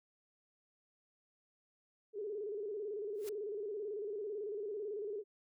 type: tone with vibrato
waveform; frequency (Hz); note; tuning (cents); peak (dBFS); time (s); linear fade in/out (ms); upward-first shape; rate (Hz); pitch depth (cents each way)
sine; 415.3; G#4; 0; -38; 2.13-5.24; 50; square; 18; 76
type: noise with exponential growth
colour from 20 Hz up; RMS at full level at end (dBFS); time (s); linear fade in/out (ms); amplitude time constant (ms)
white; -47; 3.14-3.29; 1; 32
effects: none